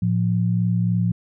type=tone pair together; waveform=sine; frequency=112.6 / 175.94 Hz; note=A2 / F3; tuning=+40 / +13 cents; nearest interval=minor sixth; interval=773 cents; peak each=-20 dBFS; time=0.02-1.12 s; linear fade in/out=5 ms; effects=none